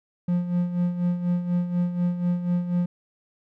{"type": "tone with tremolo", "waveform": "triangle", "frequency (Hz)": 176.3, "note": "F3", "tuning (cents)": 17, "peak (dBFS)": -17, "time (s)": [0.28, 2.86], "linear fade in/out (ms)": 5, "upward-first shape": "sine", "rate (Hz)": 4.1, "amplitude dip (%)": 65, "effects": []}